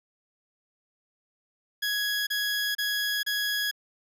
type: tone bursts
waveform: 20% pulse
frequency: 1668 Hz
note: G#6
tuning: 7 cents sharp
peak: -21 dBFS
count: 4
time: 1.82-3.713 s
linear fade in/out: 10 ms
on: 450 ms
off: 31 ms
effects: none